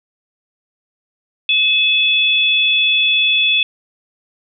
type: tone pair together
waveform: sine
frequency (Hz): 2577 / 3440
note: E7 / A7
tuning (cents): -40 / -40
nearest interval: perfect fourth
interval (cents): 500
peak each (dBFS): -14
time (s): 1.49-3.63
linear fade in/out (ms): 2
effects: none